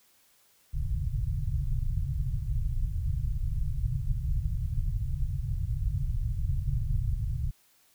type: low-pass noise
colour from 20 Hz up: pink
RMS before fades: -29 dBFS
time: 0.73-7.51 s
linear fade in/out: 10 ms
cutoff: 150 Hz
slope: 96 dB/octave
effects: white hiss -64 dBFS RMS until 7.94 s